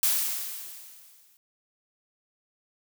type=noise with exponential decay; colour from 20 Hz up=blue; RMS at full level=-22 dBFS; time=0.03-1.37 s; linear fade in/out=1 ms; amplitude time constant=290 ms; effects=none